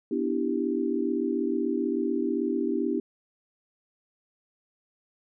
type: chord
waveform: sine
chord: E minor seventh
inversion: second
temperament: equal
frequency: 246.9 / 293.7 / 329.6 / 392 Hz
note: B3 / D4 / E4 / G4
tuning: 0 / 0 / 0 / 0 cents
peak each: -30 dBFS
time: 0.11-3 s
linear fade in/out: 5 ms
effects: none